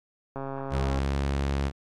click train, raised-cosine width 1 ms, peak -21 dBFS, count 86, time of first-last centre 0.36-0.985 s, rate 136 Hz
sawtooth tone with pitch glide, 67.3 to 69.31 Hz, C2 to C#2, +49 to 0 cents, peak -21 dBFS, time 0.7-1.72 s, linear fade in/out 50 ms, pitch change +51 cents, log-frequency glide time 0.85-1.16 s
effects low-pass 6000 Hz 12 dB/octave + AAC 64 kbps

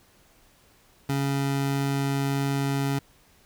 25% pulse tone, 138.59 Hz, C#3, in tune, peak -20 dBFS, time 1.09-2.99 s, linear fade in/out 5 ms, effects pink hiss -59 dBFS RMS until 3.45 s

